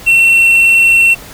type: tone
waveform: triangle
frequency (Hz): 2711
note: E7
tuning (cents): +48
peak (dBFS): -3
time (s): 0.06-1.15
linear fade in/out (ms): 20
effects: pink hiss -32 dBFS RMS until 1.33 s